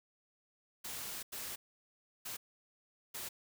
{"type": "noise bursts at uneven times", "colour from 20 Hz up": "white", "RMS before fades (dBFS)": -43, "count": 4, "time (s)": [[0.84, 1.23], [1.32, 1.56], [2.25, 2.37], [3.14, 3.29]], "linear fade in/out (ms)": 10, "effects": []}